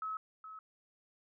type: tone with echo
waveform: sine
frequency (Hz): 1288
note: E6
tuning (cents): -41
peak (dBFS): -36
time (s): 0.02-0.17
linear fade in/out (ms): 2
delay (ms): 420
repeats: 1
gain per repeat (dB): -10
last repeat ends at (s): 0.59
effects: none